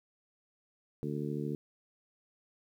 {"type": "harmonic tone", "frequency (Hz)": 73.42, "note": "D2", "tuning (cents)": 0, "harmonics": [2, 3, 4, 5, 6], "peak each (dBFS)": [-37, -39, -40, -41, -42], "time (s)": [1.03, 1.55], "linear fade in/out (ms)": 0, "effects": ["11-bit"]}